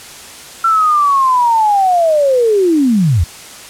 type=linear sweep; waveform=sine; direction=down; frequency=1356 to 71.2 Hz; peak=-8 dBFS; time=0.64-3.24 s; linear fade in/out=5 ms; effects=white hiss -33 dBFS RMS until 3.69 s + low-pass 10000 Hz 12 dB/octave